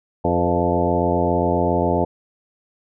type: harmonic tone with a mistuned harmonic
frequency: 87.31 Hz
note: F2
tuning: in tune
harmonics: 1 / 2 / 3 / 4 / 5 / 6 / 7 / 8 / 10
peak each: -25 / -25 / -25 / -25 / -25 / -25 / -25 / -25 / -25 dBFS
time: 0.24-2.05 s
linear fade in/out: 10 ms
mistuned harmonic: 6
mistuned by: -34 cents
effects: none